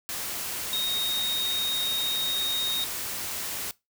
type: tone in noise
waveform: sine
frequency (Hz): 3729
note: A#7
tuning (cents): 0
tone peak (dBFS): -25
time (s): 0.73-2.84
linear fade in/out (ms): 0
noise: white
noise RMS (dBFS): -33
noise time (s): 0.09-3.71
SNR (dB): +5
effects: noise-tail reverb RT60 0.2 s tail -20 dB re dry